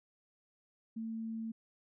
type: tone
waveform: sine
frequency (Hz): 224.4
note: A3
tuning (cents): +34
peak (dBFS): -37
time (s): 0.96-1.52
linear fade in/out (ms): 10
effects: none